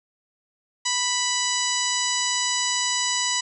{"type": "harmonic tone", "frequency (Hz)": 987.8, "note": "B5", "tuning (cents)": 0, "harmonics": [1, 2, 3, 4, 5, 6, 7, 8], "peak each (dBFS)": [-30, -30, -30, -30, -30, -30, -30, -30], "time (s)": [0.85, 3.41], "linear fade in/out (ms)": 10, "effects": []}